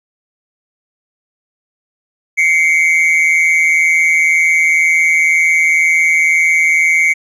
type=tone pair together; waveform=triangle; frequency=2099 / 2261 Hz; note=C7 / C#7; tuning=+5 / +34 cents; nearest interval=minor second; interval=129 cents; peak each=-10 dBFS; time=2.37-7.14 s; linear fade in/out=20 ms; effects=resampled to 24000 Hz